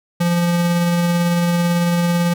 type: tone with tremolo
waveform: square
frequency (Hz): 172.9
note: F3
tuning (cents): -17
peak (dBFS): -14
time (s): 0.2-2.34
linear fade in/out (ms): 10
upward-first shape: triangle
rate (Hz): 18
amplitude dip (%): 25
effects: none